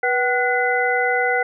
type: tone cluster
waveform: sine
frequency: 488.4 / 760 / 1466 / 2027 Hz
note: B4 / F#5 / F#6 / B6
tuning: -19 / +46 / -16 / +45 cents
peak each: -22 dBFS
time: 0.03-1.43 s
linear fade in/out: 5 ms
effects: none